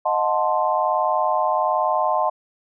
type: chord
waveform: sine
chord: D# diminished seventh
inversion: none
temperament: equal with one note detuned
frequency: 622.3 / 723.5 / 880 / 1046.5 Hz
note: D#5 / F#5 / A5 / C6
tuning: 0 / -39 / 0 / 0 cents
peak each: -23 dBFS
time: 0.05-2.3 s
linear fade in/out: 10 ms
effects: none